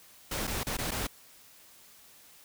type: noise with dropouts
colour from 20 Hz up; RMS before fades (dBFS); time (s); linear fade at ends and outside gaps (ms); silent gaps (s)
pink; -33; 0.31-1.07; 5; 0.471-0.475 / 0.634-0.667 / 0.77-0.785 / 0.909-0.916
effects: white hiss -56 dBFS RMS until 2.44 s